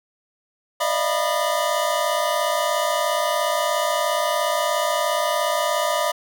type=tone cluster; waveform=square; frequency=588 / 625 / 682 / 982 / 1218 Hz; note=D5 / D#5 / F5 / B5 / D#6; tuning=+2 / +8 / -41 / -10 / -37 cents; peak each=-27 dBFS; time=0.8-6.12 s; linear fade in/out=10 ms; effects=none